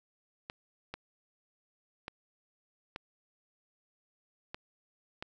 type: clicks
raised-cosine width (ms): 0.3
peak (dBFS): -23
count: 6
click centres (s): 0.499 / 0.94 / 2.081 / 2.961 / 4.545 / 5.225
effects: none